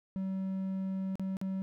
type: tone with dropouts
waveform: triangle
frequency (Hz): 190.8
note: G3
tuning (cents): -47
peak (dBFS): -30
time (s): 0.16-1.62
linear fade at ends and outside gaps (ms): 0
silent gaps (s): 1.155-1.196 / 1.369-1.414
effects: none